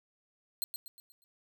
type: tone with echo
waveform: 10% pulse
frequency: 4186 Hz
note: C8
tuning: in tune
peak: -24 dBFS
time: 0.62-0.64 s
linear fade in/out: 0 ms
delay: 120 ms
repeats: 5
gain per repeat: -7 dB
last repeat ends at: 1.24 s
effects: none